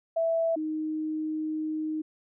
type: tone pair in turn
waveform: sine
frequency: 659.3 / 311.1 Hz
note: E5 / D#4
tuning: 0 / 0 cents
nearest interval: octave + minor second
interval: 1300 cents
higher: first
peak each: -23 / -28 dBFS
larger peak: first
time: 0.16-0.56 / 0.56-2.02 s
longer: second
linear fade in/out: 10 ms
effects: none